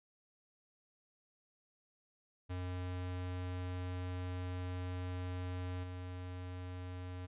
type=tone with level steps; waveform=square; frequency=90.6 Hz; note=F#2; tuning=36 cents flat; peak=-39 / -43 dBFS; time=2.49-7.27 s; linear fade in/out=20 ms; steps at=5.83 s; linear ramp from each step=10 ms; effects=resampled to 8000 Hz